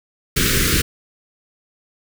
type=band-stop noise; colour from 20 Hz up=pink; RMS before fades=-17 dBFS; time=0.36-0.82 s; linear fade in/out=10 ms; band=460 to 1300 Hz; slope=48 dB/octave; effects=none